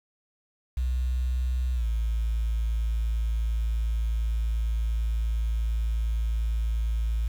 sine tone with pitch glide, 62.5 to 55.68 Hz, B1 to A1, +21 to +21 cents, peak -22 dBFS, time 0.77-7.28 s, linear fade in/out 5 ms, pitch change -200 cents, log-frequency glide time 1.74-1.86 s, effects tanh soft clip ceiling -21 dBFS + 8-bit

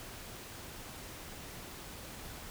silence, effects pink hiss -47 dBFS RMS until 2.5 s

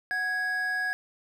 triangle tone pair together, 740 / 1659.5 Hz, F#5 / G#6, 0 / -2 cents, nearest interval octave + major second, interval 1398 cents, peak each -35 / -25 dBFS, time 0.11-0.93 s, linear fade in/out 0 ms, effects none

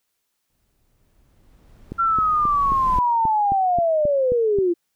brown noise with exponential growth, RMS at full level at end -29 dBFS, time 0.5-2.99 s, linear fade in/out 1 ms, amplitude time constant 540 ms
click train, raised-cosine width 3 ms, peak -16 dBFS, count 11, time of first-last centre 1.92-4.587 s, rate 3.75 Hz
sine linear sweep, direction down, 1370 to 335.1 Hz, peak -16 dBFS, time 1.98-4.74 s, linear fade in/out 20 ms
effects white hiss -74 dBFS RMS until 4.95 s

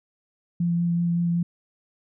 sine tone with vibrato, 171.5 Hz, F3, 31 cents flat, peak -20 dBFS, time 0.6-1.43 s, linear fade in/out 5 ms, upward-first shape sine, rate 5.3 Hz, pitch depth 11 cents each way, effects none

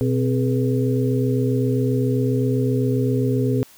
sine tone cluster, 123.8 / 259.2 / 415.9 / 483.5 Hz, B2 / C4 / G#4 / B4, +5 / -16 / +2 / -37 cents, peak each -20 / -22 / -24 / -28 dBFS, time 0.01-3.63 s, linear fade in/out 0 ms, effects white hiss -49 dBFS RMS until 3.77 s

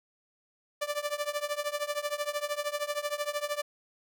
sawtooth tone with tremolo, 587.3 Hz, D5, in tune, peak -23 dBFS, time 0.81-3.62 s, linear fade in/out 10 ms, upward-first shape triangle, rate 13 Hz, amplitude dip 95%, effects none

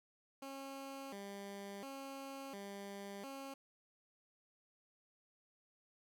15% pulse tone with vibrato, 233.1 Hz, A#3, in tune, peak -40 dBFS, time 0.42-3.54 s, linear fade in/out 5 ms, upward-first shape square, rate 0.71 Hz, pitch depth 270 cents each way, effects none

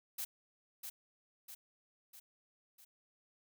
blue noise with echo, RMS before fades -40 dBFS, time 0.18-0.25 s, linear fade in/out 10 ms, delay 650 ms, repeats 4, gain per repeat -5 dB, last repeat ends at 2.85 s, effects none

